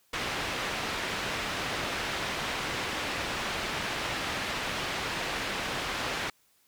white low-pass noise, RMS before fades -33 dBFS, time 0.13-6.3 s, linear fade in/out 5 ms, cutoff 2800 Hz, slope 12 dB/octave, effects white hiss -67 dBFS RMS until 6.67 s

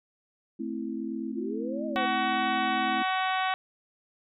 sine chord, A minor, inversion none, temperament equal, 220 / 261.6 / 329.6 Hz, A3 / C4 / E4, 0 / 0 / 0 cents, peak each -35 dBFS, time 0.59-3.03 s, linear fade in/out 10 ms
sine exponential two-way sweep, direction up then down, 317.4 to 630 to 486.9 Hz, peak -34 dBFS, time 1.31-2.06 s, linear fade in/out 10 ms, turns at 1.86 s
harmonic tone, 375.8 Hz, F#4, 27 cents sharp, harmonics 2 / 3 / 4 / 5 / 6 / 7 / 8 / 9 / 10, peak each -28 / -32 / -34 / -36 / -38 / -39 / -40 / -41 / -42 dBFS, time 1.96-3.54 s, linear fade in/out 0 ms
effects none

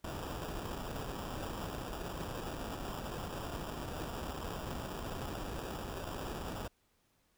pink noise with sample-and-hold, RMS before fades -41 dBFS, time 0.04-6.68 s, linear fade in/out 5 ms, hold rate 2100 Hz, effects pink hiss -74 dBFS RMS until 7.37 s

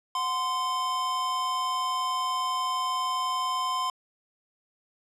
square tone pair together, 733 / 1036.6 Hz, F#5 / C6, -16 / -16 cents, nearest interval tritone, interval 600 cents, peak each -38 / -27 dBFS, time 0.15-3.9 s, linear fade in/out 2 ms, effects low-pass 8000 Hz 12 dB/octave

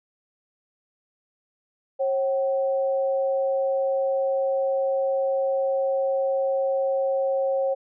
sine tone pair together, 541 / 760.7 Hz, C#5 / F#5, -42 / +48 cents, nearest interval tritone, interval 590 cents, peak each -21 / -31 dBFS, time 1.99-7.75 s, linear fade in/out 20 ms, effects none

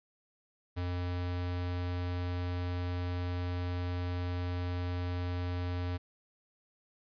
square tone, 89 Hz, F2, 33 cents sharp, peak -33 dBFS, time 0.76-5.98 s, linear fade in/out 20 ms, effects resampled to 11025 Hz + 12-bit

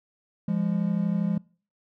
triangle tone pair together, 172 / 204.5 Hz, F3 / G#3, -26 / -26 cents, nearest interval minor third, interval 300 cents, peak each -24 dBFS, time 0.48-1.38 s, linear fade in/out 5 ms, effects noise-tail reverb RT60 0.4 s tail -23 dB re dry

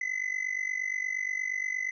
triangle tone with amplitude modulation, 2026 Hz, B6, 44 cents sharp, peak -24 dBFS, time 0.01-1.91 s, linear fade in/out 5 ms, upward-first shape sine, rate 48.5 Hz, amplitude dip 85%, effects resampled to 16000 Hz

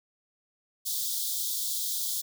white high-pass noise, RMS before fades -31 dBFS, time 0.85-2.22 s, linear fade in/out 20 ms, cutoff 3300 Hz, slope 96 dB/octave, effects none

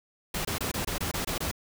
pink noise bursts, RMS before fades -31 dBFS, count 9, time 0.34-1.514 s, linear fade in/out 5 ms, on 110 ms, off 23 ms, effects none

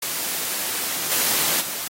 white noise with level steps, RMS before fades -26 / -21 / -29 dBFS, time 0.02-1.88 s, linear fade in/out 5 ms, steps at 1.1 / 1.6 s, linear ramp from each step 20 ms, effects high-pass 150 Hz 12 dB/octave + AAC 48 kbps

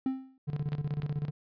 triangle tone with exponential decay, 263.5 Hz, C4, 12 cents sharp, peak -22 dBFS, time 0.06-0.38 s, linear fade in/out 2 ms, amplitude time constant 69 ms
triangle tone with tremolo, 146.83 Hz, D3, in tune, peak -26 dBFS, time 0.47-1.31 s, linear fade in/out 20 ms, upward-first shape square, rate 16 Hz, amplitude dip 75%
clicks, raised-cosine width 0.3 ms, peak -26 dBFS, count 2, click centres 0.731 / 1.021 s
effects resampled to 11025 Hz

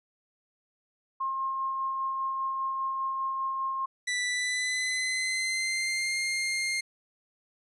sine tone with tremolo, 1068 Hz, C6, 35 cents sharp, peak -27 dBFS, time 1.2-3.86 s, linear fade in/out 10 ms, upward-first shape sine, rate 5 Hz, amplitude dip 25%
sawtooth tone with pitch glide, 1975.5 to 2117 Hz, B6 to C7, 0 to +20 cents, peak -24 dBFS, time 4.07-6.81 s, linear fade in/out 10 ms, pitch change +120 cents, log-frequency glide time 4.27-6.17 s
effects resampled to 24000 Hz

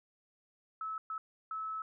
sine tone bursts at uneven times, 1300 Hz, E6, 24 cents flat, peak -36 dBFS, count 3, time 0.81-0.98 / 1.1-1.18 / 1.51-1.82 s, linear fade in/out 2 ms, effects none

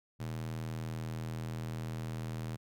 square tone with high-pass filter, 40.13 Hz, E1, 46 cents flat, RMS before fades -39 dBFS, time 0.19-2.57 s, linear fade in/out 20 ms, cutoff 120 Hz, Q 2, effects none

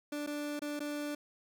30% pulse tone with dropouts, 293.7 Hz, D4, in tune, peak -33 dBFS, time 0.12-1.15 s, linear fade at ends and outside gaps 5 ms, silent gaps 0.265-0.272 / 0.594-0.618 / 0.794-0.803 s, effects none

